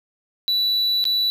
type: tone with dropouts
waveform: triangle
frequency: 3951 Hz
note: B7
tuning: in tune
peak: -16 dBFS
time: 0.48-1.3 s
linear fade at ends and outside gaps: 0 ms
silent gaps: 1.041-1.053 s
effects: none